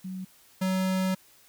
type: tone pair in turn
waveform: sine / square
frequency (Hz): 187 / 187.68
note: F#3 / F#3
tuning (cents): +19 / +25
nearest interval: unison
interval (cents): 6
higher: second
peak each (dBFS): -33 / -25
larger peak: second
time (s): 0.04-0.25 / 0.61-1.15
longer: second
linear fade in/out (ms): 10
effects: white hiss -58 dBFS RMS until 1.48 s